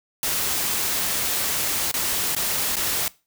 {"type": "noise with dropouts", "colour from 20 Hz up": "white", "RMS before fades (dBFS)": -24, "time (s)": [0.23, 3.08], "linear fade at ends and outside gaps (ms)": 1, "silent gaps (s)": [[1.914, 1.94], [2.35, 2.364], [2.756, 2.767]], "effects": ["noise-tail reverb RT60 0.3 s tail -21 dB re dry"]}